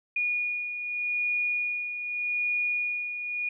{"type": "beating tone pair", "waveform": "sine", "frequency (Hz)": [2445, 2445.83], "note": ["D#7", "D#7"], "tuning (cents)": [-31, -30], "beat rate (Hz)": 0.83, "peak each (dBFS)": [-35, -27], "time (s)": [0.16, 3.49], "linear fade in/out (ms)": 5, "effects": []}